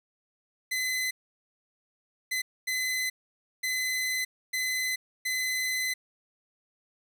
sawtooth tone bursts at uneven times, 2028 Hz, B6, 45 cents sharp, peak -24 dBFS, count 6, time 0.71-1.11 / 2.31-2.42 / 2.67-3.1 / 3.63-4.25 / 4.53-4.96 / 5.25-5.94 s, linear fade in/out 10 ms, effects none

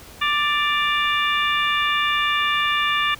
harmonic tone with a mistuned harmonic, 589 Hz, D5, 5 cents sharp, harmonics 2 / 3 / 4 / 5 / 6, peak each -22 / -24 / -25 / -26 / -27 dBFS, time 0.21-3.15 s, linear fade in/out 10 ms, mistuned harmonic 5, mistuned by -64 cents, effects pink hiss -43 dBFS RMS until 3.19 s

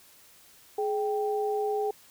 sine tone pair together, 421.1 / 784 Hz, G#4 / G5, +24 / 0 cents, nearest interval major seventh, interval 1076 cents, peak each -27 / -31 dBFS, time 0.78-1.91 s, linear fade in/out 5 ms, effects white hiss -56 dBFS RMS until 2.1 s

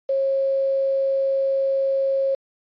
sine tone with quantisation, 542 Hz, C#5, 39 cents flat, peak -18 dBFS, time 0.09-2.35 s, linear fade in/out 5 ms, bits 7, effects resampled to 11025 Hz

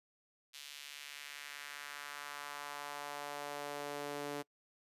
sawtooth tone with high-pass filter sweep, 144.8 Hz, D3, 24 cents flat, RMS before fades -45 dBFS, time 0.53-4.43 s, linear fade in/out 20 ms, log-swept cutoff 3300 to 360 Hz, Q 1.4, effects noise-tail reverb RT60 0.1 s tail -24 dB re dry + resampled to 32000 Hz

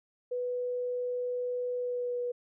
sine tone with pitch glide, 493.9 to 487.7 Hz, B4 to B4, 0 to -22 cents, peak -30 dBFS, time 0.31-2.32 s, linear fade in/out 10 ms, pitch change -22 cents, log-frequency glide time 1.77-2.2 s, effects none

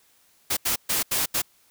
white noise bursts at uneven times, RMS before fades -24 dBFS, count 5, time 0.5-0.57 / 0.65-0.76 / 0.89-1.03 / 1.11-1.26 / 1.34-1.42 s, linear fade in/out 10 ms, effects white hiss -61 dBFS RMS until 1.7 s

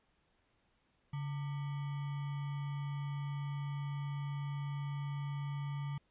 sine tone with sample-and-hold, 142 Hz, C#3, 42 cents sharp, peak -36 dBFS, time 1.13-5.98 s, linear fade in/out 5 ms, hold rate 1050 Hz, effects pink hiss -75 dBFS RMS until 6.1 s + resampled to 8000 Hz

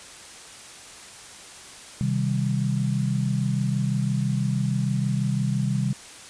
sine chord, C minor, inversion none, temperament just, 130.81 / 156.98 / 196.22 Hz, C3 / Eb3 / G3, 0 / +16 / +2 cents, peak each -24 / -28 / -26 dBFS, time 2.01-5.93 s, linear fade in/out 0 ms, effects white hiss -43 dBFS RMS until 6.29 s + resampled to 22050 Hz

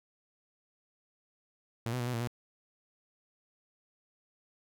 sawtooth tone with pitch steps, 116 / 125.7 / 120.3 / 124.4 / 115.8 / 120.7 Hz, A#2 / B2 / B2 / B2 / A#2 / B2, -8 / +31 / -45 / +13 / -11 / -39 cents, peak -28 dBFS, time 1.86-2.274 s, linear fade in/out 0 ms, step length 69 ms, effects none

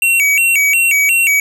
square tone with vibrato, 2489 Hz, D#7, in tune, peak -10 dBFS, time 0.02-1.4 s, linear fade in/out 2 ms, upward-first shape square, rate 2.8 Hz, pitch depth 160 cents each way, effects none

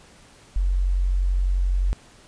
sine tone, 45.8 Hz, F#1, 17 cents flat, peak -18 dBFS, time 0.56-1.93 s, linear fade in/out 0 ms, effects pink hiss -51 dBFS RMS until 2.27 s + resampled to 22050 Hz

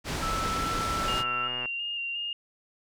pink low-pass noise, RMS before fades -32 dBFS, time 0.04-1.24 s, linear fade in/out 50 ms, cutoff 6900 Hz, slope 12 dB/octave
sine tone with pitch glide, 1318.5 to 1333.1 Hz, E6 to E6, 0 to +19 cents, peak -29 dBFS, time 0.22-1.48 s, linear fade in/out 10 ms, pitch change +19 cents, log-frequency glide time 0.53-0.62 s
click train, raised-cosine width 0.5 ms, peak -23 dBFS, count 80, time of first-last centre 1.02-1.657 s, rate 124 Hz
sine tone with vibrato, 2800 Hz, F7, 4 cents sharp, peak -30 dBFS, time 1.08-2.33 s, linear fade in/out 2 ms, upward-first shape square, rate 2.8 Hz, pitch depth 20 cents each way
effects none

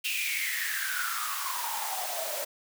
white noise with high-pass filter sweep, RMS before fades -32 dBFS, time 0.04-2.45 s, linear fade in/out 10 ms, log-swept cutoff 2700 to 560 Hz, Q 9.3, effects none

